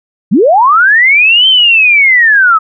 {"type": "linear two-way sweep", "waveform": "sine", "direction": "up then down", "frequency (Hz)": [153.5, 3136, 1252], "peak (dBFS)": -3, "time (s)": [0.31, 2.59], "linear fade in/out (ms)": 20, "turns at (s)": 1.48, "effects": []}